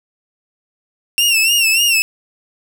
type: tone with vibrato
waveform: sawtooth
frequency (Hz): 2726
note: F7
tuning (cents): -43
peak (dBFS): -8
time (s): 1.18-2.02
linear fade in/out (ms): 0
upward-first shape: sine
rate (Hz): 3.4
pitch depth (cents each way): 87
effects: none